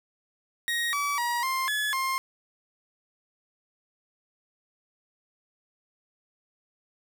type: tone with pitch steps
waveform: 30% pulse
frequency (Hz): 1880 / 1147 / 955 / 1053 / 1707 / 1060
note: A#6 / D6 / A#5 / C6 / G#6 / C6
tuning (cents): +14 / -41 / +42 / +11 / +47 / +22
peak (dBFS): -23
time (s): 0.68-2.18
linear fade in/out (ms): 0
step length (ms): 250
effects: none